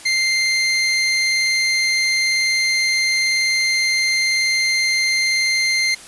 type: tone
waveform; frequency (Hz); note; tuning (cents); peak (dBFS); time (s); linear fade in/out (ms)
25% pulse; 2093; C7; 0; -12; 0.05-5.95; 10
effects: white hiss -39 dBFS RMS until 6.07 s + resampled to 24000 Hz